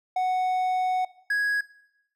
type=tone pair in turn; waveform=triangle; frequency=740 / 1661.2 Hz; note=F#5 / G#6; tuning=0 / 0 cents; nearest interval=octave + major second; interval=1400 cents; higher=second; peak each=-20 dBFS; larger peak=neither; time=0.16-1.05 / 1.3-1.61 s; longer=first; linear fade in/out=5 ms; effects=noise-tail reverb RT60 0.9 s tail -20 dB re dry